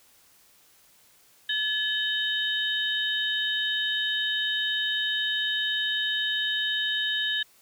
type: tone cluster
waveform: sine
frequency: 1715 / 3055 / 3717 Hz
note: A6 / G7 / A#7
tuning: -45 / -45 / -6 cents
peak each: -29 dBFS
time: 1.49-7.43 s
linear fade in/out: 5 ms
effects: white hiss -59 dBFS RMS until 7.61 s